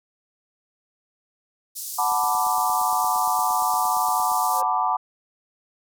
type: band-pass noise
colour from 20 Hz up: white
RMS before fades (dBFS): -33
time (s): 1.75-4.62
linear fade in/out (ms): 20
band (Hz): 5000 to 15000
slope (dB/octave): 24
type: chord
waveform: sine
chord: B minor seventh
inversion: second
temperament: equal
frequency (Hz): 740 / 880 / 987.8 / 1174.7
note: F#5 / A5 / B5 / D6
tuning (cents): 0 / 0 / 0 / 0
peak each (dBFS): -25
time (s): 1.98-4.97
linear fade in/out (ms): 10
type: click train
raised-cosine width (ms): 1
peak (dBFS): -30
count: 20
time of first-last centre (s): 2.12-4.317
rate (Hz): 8.65
type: tone with exponential growth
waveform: triangle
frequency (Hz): 528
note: C5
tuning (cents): +16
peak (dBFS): -28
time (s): 4.35-4.63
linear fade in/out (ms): 2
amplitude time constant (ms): 60
effects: none